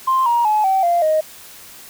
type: tone with pitch steps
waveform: sine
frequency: 1049 / 945.4 / 852.1 / 767.9 / 692.1 / 623.7 Hz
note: C6 / A#5 / G#5 / G5 / F5 / D#5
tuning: +4 / +24 / +44 / -36 / -16 / +4 cents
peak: -12 dBFS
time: 0.07-1.21 s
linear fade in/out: 10 ms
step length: 190 ms
effects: tanh soft clip ceiling -8 dBFS + white hiss -40 dBFS RMS until 1.89 s